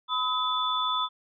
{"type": "tone cluster", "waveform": "sine", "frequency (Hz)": [1005, 1274, 3479], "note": ["B5", "D#6", "A7"], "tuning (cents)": [30, 41, -20], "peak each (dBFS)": -29, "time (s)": [0.08, 1.09], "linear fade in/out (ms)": 50, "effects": []}